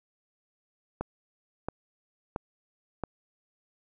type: click train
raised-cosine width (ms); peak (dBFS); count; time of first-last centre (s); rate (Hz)
1; -17; 4; 1.01-3.037; 1.48
effects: none